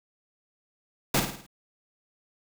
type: noise with echo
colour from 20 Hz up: pink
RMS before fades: -23 dBFS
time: 1.14-1.2 s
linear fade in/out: 5 ms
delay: 53 ms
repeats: 5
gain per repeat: -6 dB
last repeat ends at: 1.465 s
effects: none